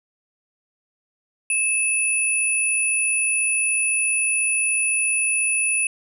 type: tone pair together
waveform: sine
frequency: 2607 / 9843 Hz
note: E7 / D#9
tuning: -20 / -20 cents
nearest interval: octave + major seventh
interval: 2300 cents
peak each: -21 dBFS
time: 1.5-5.87 s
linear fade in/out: 2 ms
effects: none